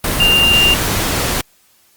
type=tone in noise; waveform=sine; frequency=2794 Hz; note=F7; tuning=in tune; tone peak=-9 dBFS; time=0.2-0.74 s; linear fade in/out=2 ms; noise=pink; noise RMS=-17 dBFS; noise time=0.04-1.41 s; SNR=+5 dB; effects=white hiss -53 dBFS RMS until 1.96 s + Opus 32 kbps